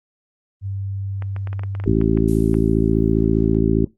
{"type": "tone", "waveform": "sine", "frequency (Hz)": 98, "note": "G2", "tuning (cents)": 0, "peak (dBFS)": -23, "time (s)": [0.61, 1.97], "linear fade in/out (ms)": 50}
{"type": "clicks", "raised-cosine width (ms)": 0.5, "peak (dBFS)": -20, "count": 12, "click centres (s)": [1.223, 1.364, 1.473, 1.53, 1.594, 1.635, 1.751, 1.8, 1.839, 2.014, 2.174, 2.542]}
{"type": "harmonic tone", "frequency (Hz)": 55, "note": "A1", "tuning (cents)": 0, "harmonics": [1, 2, 3, 4, 5, 6, 7], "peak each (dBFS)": [-22, -22, -22, -22, -22, -22, -22], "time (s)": [1.86, 3.85], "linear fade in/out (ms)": 5}
{"type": "noise with exponential decay", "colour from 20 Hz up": "violet", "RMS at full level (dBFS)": -34, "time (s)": [2.28, 3.25], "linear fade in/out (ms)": 1, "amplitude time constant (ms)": 210}
{"effects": ["noise-tail reverb RT60 0.2 s tail -22 dB re dry", "Opus 24 kbps"]}